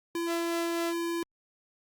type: tone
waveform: square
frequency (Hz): 338.4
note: E4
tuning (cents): +45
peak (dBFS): -30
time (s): 0.15-1.23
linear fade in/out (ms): 2
type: tone with tremolo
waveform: sawtooth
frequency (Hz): 672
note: E5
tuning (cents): +33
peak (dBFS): -29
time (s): 0.26-0.94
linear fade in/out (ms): 50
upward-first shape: sine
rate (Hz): 3.9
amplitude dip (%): 45
effects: Opus 48 kbps